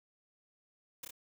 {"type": "noise with echo", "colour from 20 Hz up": "white", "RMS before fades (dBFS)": -43, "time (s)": [1.03, 1.05], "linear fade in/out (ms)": 5, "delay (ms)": 29, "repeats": 2, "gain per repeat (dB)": -2, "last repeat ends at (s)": 1.108, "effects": []}